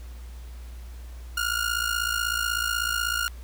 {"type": "ring-modulated tone", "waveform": "sawtooth", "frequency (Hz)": 1419, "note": "F6", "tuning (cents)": 27, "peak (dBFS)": -18, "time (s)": [1.37, 3.28], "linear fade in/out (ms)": 0, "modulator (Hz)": 28.1, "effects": ["added 60 Hz sine -37 dBFS peak until 3.43 s", "pink hiss -53 dBFS RMS until 3.43 s"]}